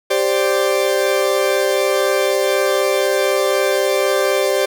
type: chord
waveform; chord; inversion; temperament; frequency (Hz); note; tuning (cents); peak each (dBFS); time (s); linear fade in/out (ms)
40% pulse; G suspended fourth; none; equal; 392 / 523.3 / 587.3; G4 / C5 / D5; 0 / 0 / 0; -18; 0.1-4.66; 10
effects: none